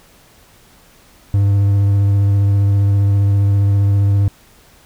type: tone with vibrato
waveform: triangle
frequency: 100 Hz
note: G2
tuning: 35 cents sharp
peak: -8 dBFS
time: 1.34-4.28 s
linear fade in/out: 0 ms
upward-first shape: triangle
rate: 15 Hz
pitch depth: 17 cents each way
effects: pink hiss -48 dBFS RMS until 4.85 s